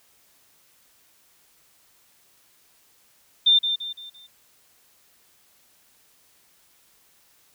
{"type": "tone with echo", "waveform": "sine", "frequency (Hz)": 3593, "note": "A7", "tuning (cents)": 36, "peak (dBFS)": -13, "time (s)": [3.46, 3.59], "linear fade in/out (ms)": 10, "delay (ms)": 170, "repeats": 4, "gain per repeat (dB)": -8, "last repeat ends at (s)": 4.27, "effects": ["white hiss -60 dBFS RMS until 7.54 s"]}